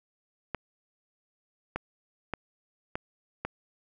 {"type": "clicks", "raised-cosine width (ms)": 0.5, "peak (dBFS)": -16, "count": 5, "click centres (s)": [0.547, 1.76, 2.337, 2.955, 3.45], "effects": []}